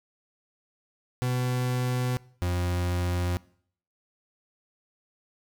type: tone pair in turn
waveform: 40% pulse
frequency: 125.3 / 88.6 Hz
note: B2 / F2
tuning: +25 / +25 cents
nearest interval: tritone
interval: 600 cents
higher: first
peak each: -24 dBFS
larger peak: neither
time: 1.22-2.17 / 2.42-3.37 s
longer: neither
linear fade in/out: 0 ms
effects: noise-tail reverb RT60 0.6 s tail -22 dB re dry